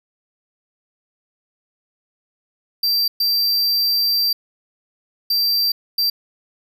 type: tone bursts at uneven times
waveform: square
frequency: 4699 Hz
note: D8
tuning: in tune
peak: -16 dBFS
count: 4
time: 2.83-3.08 / 3.2-4.33 / 5.3-5.72 / 5.98-6.1 s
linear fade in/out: 5 ms
effects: none